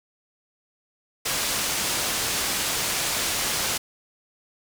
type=low-pass noise; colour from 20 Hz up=white; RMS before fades=-26 dBFS; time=1.25-3.78 s; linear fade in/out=10 ms; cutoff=9000 Hz; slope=12 dB/octave; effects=none